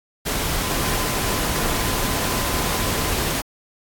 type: tone in noise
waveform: sine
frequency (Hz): 1021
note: C6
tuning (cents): -43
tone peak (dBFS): -33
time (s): 0.62-3.11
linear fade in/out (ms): 20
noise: pink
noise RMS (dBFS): -23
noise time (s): 0.25-3.42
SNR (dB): -13
effects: AAC 64 kbps